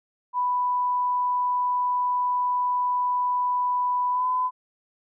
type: tone with pitch glide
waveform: sine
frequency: 990 to 1008.5 Hz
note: B5 to B5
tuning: +4 to +36 cents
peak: -21 dBFS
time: 0.33-4.51 s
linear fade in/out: 50 ms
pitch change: +32 cents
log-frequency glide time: 4.11-4.26 s
effects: none